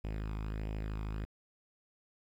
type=tone with flanger; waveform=sawtooth; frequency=53 Hz; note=G#1; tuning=36 cents sharp; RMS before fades=-38 dBFS; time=0.04-1.25 s; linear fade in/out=0 ms; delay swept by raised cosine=0.35 to 0.87 ms; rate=1.5 Hz; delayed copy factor=+0.5; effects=low-pass 3000 Hz 12 dB/octave + 11-bit